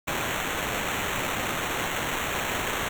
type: noise with sample-and-hold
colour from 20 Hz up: violet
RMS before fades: -29 dBFS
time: 0.07-2.89 s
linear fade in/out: 10 ms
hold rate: 4900 Hz
effects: none